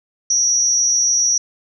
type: tone with amplitude modulation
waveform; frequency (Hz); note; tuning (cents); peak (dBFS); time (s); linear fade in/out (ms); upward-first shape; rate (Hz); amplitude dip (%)
sine; 5790; F#8; -38; -9; 0.3-1.38; 5; sine; 253; 90
effects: none